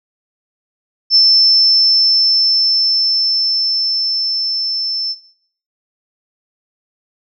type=tone with level ramp; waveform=sine; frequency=5310 Hz; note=E8; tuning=12 cents sharp; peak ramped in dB=-5 to -16 dBFS; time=1.1-5.16 s; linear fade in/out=50 ms; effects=noise-tail reverb RT60 0.6 s tail -18 dB re dry